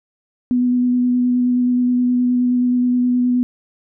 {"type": "tone with vibrato", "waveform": "sine", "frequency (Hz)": 247.4, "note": "B3", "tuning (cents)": 3, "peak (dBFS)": -13, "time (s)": [0.51, 3.43], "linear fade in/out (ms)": 0, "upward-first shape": "square", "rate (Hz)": 9.5, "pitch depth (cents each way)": 9, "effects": []}